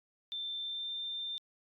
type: tone with pitch glide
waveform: sine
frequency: 3560 to 3587 Hz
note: A7 to A7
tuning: +20 to +33 cents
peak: -36 dBFS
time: 0.32-1.38 s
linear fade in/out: 0 ms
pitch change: +13 cents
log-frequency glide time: 0.6-0.92 s
effects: AAC 64 kbps